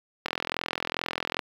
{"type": "click train", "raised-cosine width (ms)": 0.3, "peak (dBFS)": -11, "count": 49, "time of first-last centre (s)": [0.26, 1.392], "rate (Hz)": 42.4, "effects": ["high-pass 200 Hz 12 dB/octave", "7-bit"]}